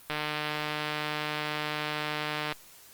click train, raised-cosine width 0.3 ms, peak -15 dBFS, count 367, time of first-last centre 0.1-2.524 s, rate 151 Hz, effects white hiss -53 dBFS RMS until 2.93 s + Opus 32 kbps

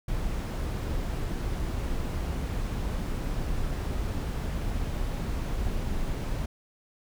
brown noise, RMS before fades -30 dBFS, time 0.08-6.46 s, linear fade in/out 5 ms, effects none

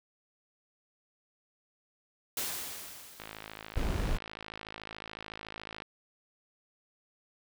white noise with exponential decay, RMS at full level -33 dBFS, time 2.37-3.98 s, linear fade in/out 2 ms, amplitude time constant 350 ms
click train, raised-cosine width 0.3 ms, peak -25 dBFS, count 142, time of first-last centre 3.2-5.821 s, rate 53.8 Hz
brown noise, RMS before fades -30 dBFS, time 3.76-4.18 s, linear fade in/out 10 ms
effects none

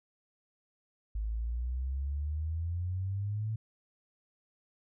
sine exponential sweep, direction up, 52.2 to 111.7 Hz, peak -31 dBFS, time 1.15-3.56 s, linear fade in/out 5 ms, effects none

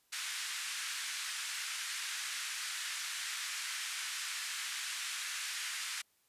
pink band-pass noise, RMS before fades -40 dBFS, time 0.12-6.02 s, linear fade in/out 10 ms, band 1500 to 10000 Hz, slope 24 dB/octave, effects white hiss -73 dBFS RMS until 6.28 s + resampled to 32000 Hz

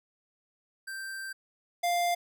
square tone pair in turn, 1568 / 698.5 Hz, G6 / F5, 0 / 0 cents, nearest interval octave + major second, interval 1400 cents, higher first, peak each -37 / -26 dBFS, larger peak second, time 0.87-1.33 / 1.83-2.15 s, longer first, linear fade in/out 10 ms, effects none

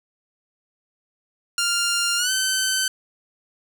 10% pulse tone with pitch glide, 1396.9 to 1532.2 Hz, F6 to G6, 0 to -40 cents, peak -11 dBFS, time 1.58-2.88 s, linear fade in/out 2 ms, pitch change +160 cents, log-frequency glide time 2.17-2.31 s, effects none

